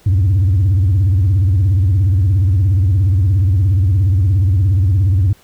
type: tone with vibrato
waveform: sine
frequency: 94.6 Hz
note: F#2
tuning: 39 cents sharp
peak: -7 dBFS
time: 0.06-5.33 s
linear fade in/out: 5 ms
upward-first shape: sine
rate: 17 Hz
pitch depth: 200 cents each way
effects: tanh soft clip ceiling -8 dBFS + pink hiss -49 dBFS RMS until 5.43 s